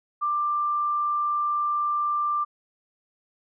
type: tone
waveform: sine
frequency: 1184 Hz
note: D6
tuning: 14 cents sharp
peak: -22 dBFS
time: 0.21-2.45 s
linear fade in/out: 20 ms
effects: none